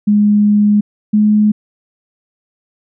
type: tone pair in turn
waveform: sine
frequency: 207.7 / 211.2 Hz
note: G#3 / G#3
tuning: 0 / +29 cents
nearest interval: unison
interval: 29 cents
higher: second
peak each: -7 dBFS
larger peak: neither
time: 0.07-0.81 / 1.13-1.52 s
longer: first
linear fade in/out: 10 ms
effects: none